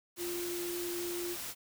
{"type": "tone in noise", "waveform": "sine", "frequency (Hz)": 349.2, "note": "F4", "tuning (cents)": 0, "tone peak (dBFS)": -36, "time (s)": [0.17, 1.37], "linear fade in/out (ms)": 50, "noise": "white", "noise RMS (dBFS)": -41, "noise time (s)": [0.16, 1.55], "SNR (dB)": 2, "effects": []}